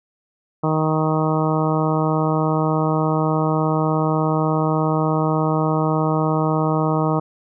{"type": "harmonic tone", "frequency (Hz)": 156.6, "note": "D#3", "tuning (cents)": 11, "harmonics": [1, 2, 3, 4, 5, 6, 7, 8], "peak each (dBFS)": [-20, -23, -25, -26, -27, -28, -28, -29], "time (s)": [0.63, 7.2], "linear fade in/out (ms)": 10, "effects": []}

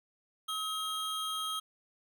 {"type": "tone pair together", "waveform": "square", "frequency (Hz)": [1278, 3220], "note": ["D#6", "G7"], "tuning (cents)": [46, 46], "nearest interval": "octave + major third", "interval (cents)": 1600, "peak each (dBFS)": [-37, -37], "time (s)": [0.48, 1.6], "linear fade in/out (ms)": 10, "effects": []}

